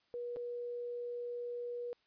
sine tone with dropouts, 482.3 Hz, B4, 41 cents flat, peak -38 dBFS, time 0.14-1.93 s, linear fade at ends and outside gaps 0 ms, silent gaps 0.361-0.368 s, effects white hiss -74 dBFS RMS until 2.06 s + resampled to 11025 Hz

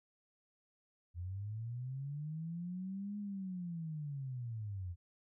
sine linear two-way sweep, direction up then down, 84.1 to 207.7 to 84.1 Hz, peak -39 dBFS, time 1.14-4.96 s, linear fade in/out 50 ms, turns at 3.18 s, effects none

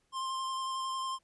square tone with vibrato, 1054 Hz, C6, 12 cents sharp, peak -34 dBFS, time 0.12-1.19 s, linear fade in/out 50 ms, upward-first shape square, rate 11 Hz, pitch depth 10 cents each way, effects pink hiss -75 dBFS RMS until 1.23 s + resampled to 24000 Hz

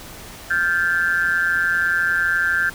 sine tone with amplitude modulation, 1568 Hz, G6, in tune, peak -12 dBFS, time 0.5-2.7 s, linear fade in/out 10 ms, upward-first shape sine, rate 172 Hz, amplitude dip 100%, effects pink hiss -38 dBFS RMS until 2.74 s

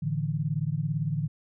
sine chord, A suspended fourth, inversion none, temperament equal, 110 / 146.83 / 164.81 Hz, A2 / D3 / E3, 0 / 0 / 0 cents, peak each -34 / -28 / -31 dBFS, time 0.02-1.28 s, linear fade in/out 10 ms, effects none

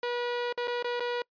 sawtooth tone with dropouts, 484.1 Hz, B4, 35 cents flat, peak -25 dBFS, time 0.03-1.22 s, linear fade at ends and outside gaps 2 ms, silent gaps 0.526-0.576 / 0.674-0.679 / 0.826-0.844 / 0.997-1.004 s, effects noise-tail reverb RT60 0.1 s tail -26 dB re dry + resampled to 11025 Hz

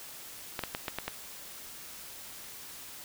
clicks, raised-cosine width 0.3 ms, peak -16 dBFS, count 6, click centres 0.592 / 0.637 / 0.749 / 0.882 / 0.986 / 1.08 s, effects white hiss -46 dBFS RMS until 3.04 s

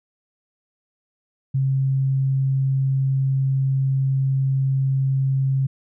sine tone, 134.5 Hz, C3, 48 cents sharp, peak -17 dBFS, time 1.54-5.67 s, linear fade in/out 10 ms, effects none

